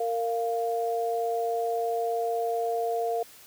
sine tone pair together, 460.5 / 696 Hz, A#4 / F5, -21 / -6 cents, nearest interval perfect fifth, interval 715 cents, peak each -28 / -28 dBFS, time 0-3.23 s, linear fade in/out 5 ms, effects white hiss -51 dBFS RMS until 3.46 s

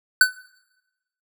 square tone with exponential decay, 1506 Hz, F#6, 30 cents sharp, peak -7 dBFS, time 0.21-0.33 s, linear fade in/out 2 ms, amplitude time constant 25 ms, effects noise-tail reverb RT60 1.0 s tail -22 dB re dry

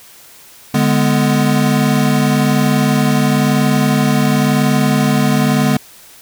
square chord, G# diminished, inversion second, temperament equal with one note detuned, 146.83 / 207.7 / 248.7 Hz, D3 / G#3 / B3, 0 / 0 / +12 cents, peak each -16 dBFS, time 0.74-5.77 s, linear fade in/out 5 ms, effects white hiss -41 dBFS RMS until 6.21 s

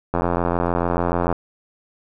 click train, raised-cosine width 1 ms, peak -6 dBFS, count 104, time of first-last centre 0.14-1.327 s, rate 86.8 Hz, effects none

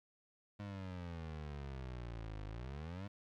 25% pulse exponential two-way sweep, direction down then up, 103.83 to 50.8 to 103.83 Hz, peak -40 dBFS, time 0.59-3.08 s, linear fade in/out 10 ms, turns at 2.45 s, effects low-pass 4000 Hz 12 dB/octave + 13-bit

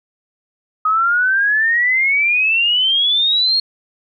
sine exponential sweep, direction up, 1254 to 4308 Hz, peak -12 dBFS, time 0.85-3.6 s, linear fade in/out 5 ms, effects none

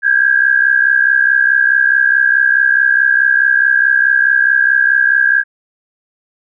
sine tone pair together, 1587.3 / 1652 Hz, G6 / G#6, +21 / -10 cents, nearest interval minor second, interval 69 cents, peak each -11 dBFS, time 0.02-5.44 s, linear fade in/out 50 ms, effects none

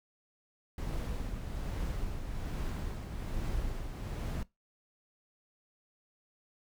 brown noise with tremolo, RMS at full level -34 dBFS, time 0.78-4.43 s, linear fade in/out 2 ms, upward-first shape triangle, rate 1.2 Hz, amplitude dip 50%, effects noise-tail reverb RT60 0.2 s tail -21 dB re dry

